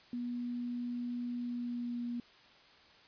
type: tone with pitch glide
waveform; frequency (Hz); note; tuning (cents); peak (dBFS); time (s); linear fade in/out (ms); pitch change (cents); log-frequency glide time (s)
sine; 242.4 to 239.5; B3 to A#3; -32 to +47; -35; 0.13-2.2; 2; -21; 1.38-2.08
effects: white hiss -60 dBFS RMS until 3.07 s + resampled to 11025 Hz